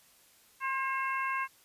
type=harmonic tone with a mistuned harmonic; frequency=537 Hz; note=C5; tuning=45 cents sharp; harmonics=2 / 3 / 4 / 5; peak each=-32 / -36 / -38 / -40 dBFS; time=0.6-1.48 s; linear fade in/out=50 ms; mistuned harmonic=2; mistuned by=-17 cents; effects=white hiss -62 dBFS RMS until 1.64 s + resampled to 32000 Hz